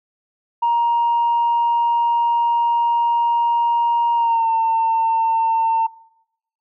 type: tone with pitch glide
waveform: sine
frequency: 940 to 903.3 Hz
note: A#5 to A5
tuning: +14 to +45 cents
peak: -13 dBFS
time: 0.62-5.87 s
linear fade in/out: 10 ms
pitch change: -69 cents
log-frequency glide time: 4.15-4.5 s
effects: noise-tail reverb RT60 0.8 s tail -22 dB re dry + tanh soft clip ceiling -11 dBFS